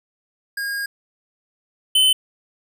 square tone pair in turn, 1627 / 3045 Hz, G#6 / F#7, -36 / +49 cents, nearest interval major seventh, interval 1085 cents, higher second, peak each -24 / -13 dBFS, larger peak second, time 0.57-0.86 / 1.95-2.13 s, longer first, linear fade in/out 5 ms, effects none

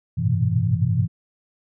sine tone cluster, 96.9 / 107.5 / 119.7 / 127 / 165.4 Hz, G2 / A2 / A#2 / B2 / E3, -20 / -40 / +46 / +49 / +6 cents, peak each -24 dBFS, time 0.17-1.08 s, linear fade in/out 20 ms, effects none

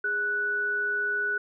sine tone pair together, 411.5 / 1480 Hz, G#4 / F#6, -16 / 0 cents, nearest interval octave + minor seventh, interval 2216 cents, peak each -36 / -25 dBFS, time 0.04-1.38 s, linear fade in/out 5 ms, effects none

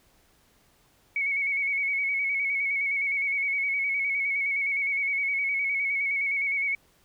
sine tone with vibrato, 2226 Hz, C#7, 7 cents sharp, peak -24 dBFS, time 1.16-6.75 s, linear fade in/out 2 ms, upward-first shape square, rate 9.7 Hz, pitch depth 32 cents each way, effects pink hiss -63 dBFS RMS until 7.04 s

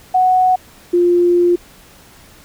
sine tone pair in turn, 740 / 350.6 Hz, F#5 / F4, 0 / +7 cents, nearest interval octave + minor second, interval 1293 cents, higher first, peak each -9 dBFS, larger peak neither, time 0.14-0.56 / 0.93-1.56 s, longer second, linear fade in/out 10 ms, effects pink hiss -44 dBFS RMS until 2.44 s

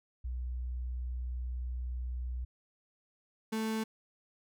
sine / 35% pulse tone pair in turn, 61.74 / 220.5 Hz, B1 / A3, 0 / +4 cents, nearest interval octave + minor seventh, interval 2204 cents, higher second, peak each -34 / -30 dBFS, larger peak second, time 0.24-2.45 / 3.52-3.84 s, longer first, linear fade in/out 10 ms, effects none

